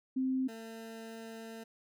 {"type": "tone pair in turn", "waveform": ["sine", "20% pulse"], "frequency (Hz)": [261, 225.3], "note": ["C4", "A3"], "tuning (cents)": [-4, 41], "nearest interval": "minor third", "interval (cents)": 255, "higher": "first", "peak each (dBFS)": [-29, -39], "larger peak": "first", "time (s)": [[0.16, 0.48], [0.48, 1.64]], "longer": "second", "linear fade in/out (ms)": 10, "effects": []}